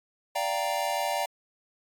square chord, G minor seventh, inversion second, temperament equal, 587.3 / 698.5 / 784 / 932.3 Hz, D5 / F5 / G5 / Bb5, 0 / 0 / 0 / 0 cents, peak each -33 dBFS, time 0.35-1.26 s, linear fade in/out 10 ms, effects AAC 64 kbps

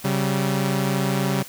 sawtooth tone pair together, 136.12 / 192.5 Hz, C#3 / G3, -31 / -31 cents, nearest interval tritone, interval 600 cents, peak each -19 dBFS, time 0.04-1.43 s, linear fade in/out 10 ms, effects white hiss -41 dBFS RMS until 1.48 s

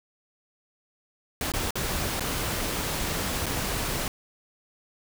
pink noise with dropouts, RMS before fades -29 dBFS, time 1.41-4.08 s, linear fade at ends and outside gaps 1 ms, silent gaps 1.519-1.537 / 1.707-1.755 / 2.196-2.206 / 3.459-3.465 s, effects none

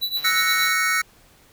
square tone with tremolo, 3951 Hz, B7, in tune, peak -20 dBFS, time 0.01-0.74 s, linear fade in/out 20 ms, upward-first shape triangle, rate 8.4 Hz, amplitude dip 90%
click train, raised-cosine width 0.2 ms, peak -25 dBFS, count 78, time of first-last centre 0.17-0.694 s, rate 147 Hz
square chord, F# dominant seventh, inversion third, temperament equal with one note detuned, 1313.9 / 1480 / 1864.7 / 2217 Hz, E6 / F#6 / A#6 / C#7, -6 / 0 / 0 / 0 cents, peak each -26 / -26 / -25 / -24 dBFS, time 0.24-1.02 s, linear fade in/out 10 ms
effects pink hiss -54 dBFS RMS until 1.52 s

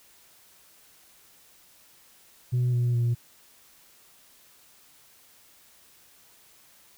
sine tone with pitch steps, 123.9 / 121.42 / 118.99 Hz, B2 / B2 / A#2, +6 / -29 / +36 cents, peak -19 dBFS, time 2.52-3.15 s, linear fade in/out 20 ms, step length 210 ms, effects tanh soft clip ceiling -20 dBFS + white hiss -57 dBFS RMS until 6.97 s

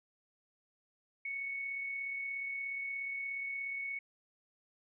sine tone with amplitude modulation, 2217 Hz, C#7, in tune, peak -35 dBFS, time 1.25-3.99 s, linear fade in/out 5 ms, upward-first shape sine, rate 36.9 Hz, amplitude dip 30%, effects none

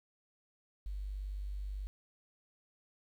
sine tone with quantisation, 49.24 Hz, G1, 8 cents sharp, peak -37 dBFS, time 0.86-1.87 s, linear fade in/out 0 ms, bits 11, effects none

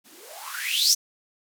violet noise with band-pass filter sweep, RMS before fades -26 dBFS, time 0.04-0.95 s, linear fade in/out 20 ms, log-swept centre 210 to 6200 Hz, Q 8.9, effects none

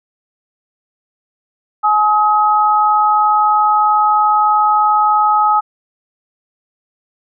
sine tone pair together, 846 / 1269.1 Hz, G#5 / D#6, +32 / +34 cents, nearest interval perfect fifth, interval 702 cents, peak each -12 dBFS, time 1.83-5.61 s, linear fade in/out 20 ms, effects none

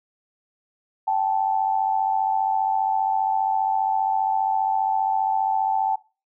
sine tone pair together, 776 / 871 Hz, G5 / A5, -18 / -18 cents, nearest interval major second, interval 200 cents, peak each -22 dBFS, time 1.07-5.96 s, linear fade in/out 10 ms, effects noise-tail reverb RT60 0.3 s tail -18 dB re dry

